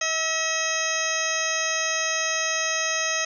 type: harmonic tone with a mistuned harmonic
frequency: 640 Hz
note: D#5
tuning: 49 cents sharp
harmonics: 1 / 2 / 3 / 4 / 5 / 6 / 8 / 9 / 10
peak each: -32 / -32 / -29 / -30 / -35 / -37 / -33 / -36 / -28 dBFS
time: 0.01-3.25 s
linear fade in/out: 5 ms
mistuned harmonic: 2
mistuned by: +31 cents
effects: none